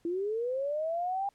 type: linear sweep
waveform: sine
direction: up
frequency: 329.6 to 807 Hz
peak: -29 dBFS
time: 0.05-1.29 s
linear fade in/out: 2 ms
effects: pink hiss -70 dBFS RMS until 1.34 s + low-pass 11000 Hz 12 dB/octave